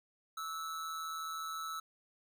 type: tone with amplitude modulation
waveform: square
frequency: 1307 Hz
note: E6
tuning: 15 cents flat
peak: -37 dBFS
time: 0.37-1.8 s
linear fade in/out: 5 ms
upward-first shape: sine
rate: 159 Hz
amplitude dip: 50%
effects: none